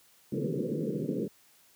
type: band-pass noise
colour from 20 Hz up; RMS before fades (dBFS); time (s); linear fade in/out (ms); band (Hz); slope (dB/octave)
pink; -32; 0.32-1.28; 5; 130 to 520; 96
effects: white hiss -62 dBFS RMS until 1.75 s + high-pass 60 Hz 12 dB/octave